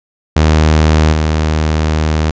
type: tone with level steps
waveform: sawtooth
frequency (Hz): 77.78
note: D#2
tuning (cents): 0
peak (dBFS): -3 / -7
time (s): 0.36-2.31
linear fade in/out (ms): 5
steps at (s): 1.12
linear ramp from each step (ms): 10
effects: resampled to 16000 Hz